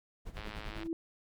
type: noise with tremolo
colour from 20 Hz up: brown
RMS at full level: -41 dBFS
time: 0.25-0.88 s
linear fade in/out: 20 ms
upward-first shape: sine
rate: 9.9 Hz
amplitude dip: 75%
type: click train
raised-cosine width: 0.3 ms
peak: -28 dBFS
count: 50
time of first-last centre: 0.37-0.832 s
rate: 106 Hz
type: tone with exponential growth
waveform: sine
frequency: 329.6 Hz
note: E4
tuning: in tune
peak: -30 dBFS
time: 0.57-0.93 s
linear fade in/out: 1 ms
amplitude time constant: 77 ms
effects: none